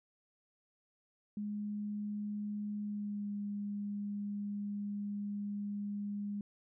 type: tone with pitch glide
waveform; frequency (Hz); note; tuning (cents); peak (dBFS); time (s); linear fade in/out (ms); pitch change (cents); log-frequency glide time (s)
sine; 207.7 to 204.2; G#3 to G#3; 0 to -29; -36; 1.37-6.41; 2; -29; 2.82-3.33
effects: none